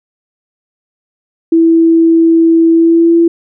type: tone with pitch glide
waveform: sine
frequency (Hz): 329.4 to 336.3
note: E4 to E4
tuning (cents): -1 to +35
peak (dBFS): -4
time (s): 1.52-3.28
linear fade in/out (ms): 5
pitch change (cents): +36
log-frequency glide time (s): 2.71-3.17
effects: none